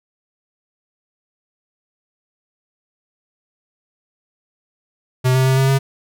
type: tone with pitch steps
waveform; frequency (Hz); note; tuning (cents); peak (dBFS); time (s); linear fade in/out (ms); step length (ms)
square; 128.1 / 130.7 / 131.9 / 134 / 135.7; C3 / C3 / C3 / C3 / C#3; -36 / -1 / +14 / +42 / -36; -13; 5.24-5.79; 20; 110
effects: none